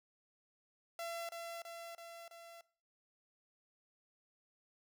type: tone with echo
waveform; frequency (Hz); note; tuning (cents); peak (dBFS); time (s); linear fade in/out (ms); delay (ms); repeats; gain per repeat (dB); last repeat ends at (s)
sawtooth; 676; E5; +43; -37; 0.99-1.29; 2; 330; 4; -3; 2.61
effects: noise-tail reverb RT60 0.4 s tail -19 dB re dry